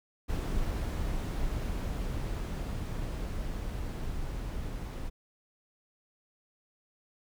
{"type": "noise with level ramp", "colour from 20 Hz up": "brown", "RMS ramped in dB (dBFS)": [-31, -37], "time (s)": [0.28, 5.1], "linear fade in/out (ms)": 20, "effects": []}